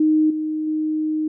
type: tone with level steps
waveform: sine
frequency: 310 Hz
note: D#4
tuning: 6 cents flat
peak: -13 / -21 / -19 dBFS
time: 0-1.28 s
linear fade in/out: 5 ms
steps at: 0.3 / 0.67 s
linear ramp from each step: 5 ms
effects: none